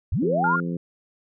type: linear sweep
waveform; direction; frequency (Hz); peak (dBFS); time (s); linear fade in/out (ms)
sine; up; 53.4 to 1100; -20; 0.12-0.56; 5
type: harmonic tone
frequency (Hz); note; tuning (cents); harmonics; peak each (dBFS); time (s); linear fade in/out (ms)
86; F2; -26; 2 / 3 / 4 / 5 / 6; -26 / -32 / -35 / -38 / -40; 0.22-0.77; 5
type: tone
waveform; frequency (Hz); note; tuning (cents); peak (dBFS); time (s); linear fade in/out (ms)
sine; 1407; F6; +12; -22; 0.44-0.6; 2
effects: none